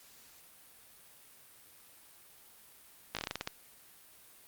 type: slowing click train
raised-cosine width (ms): 0.2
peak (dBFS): -17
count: 10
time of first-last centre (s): 3.15-3.474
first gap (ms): 17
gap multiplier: 1.18
effects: white hiss -58 dBFS RMS until 4.47 s + Opus 48 kbps